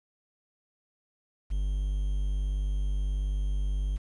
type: tone with quantisation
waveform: triangle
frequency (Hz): 49.28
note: G1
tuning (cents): +10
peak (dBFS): -24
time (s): 1.5-3.98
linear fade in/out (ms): 20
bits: 9
effects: resampled to 24000 Hz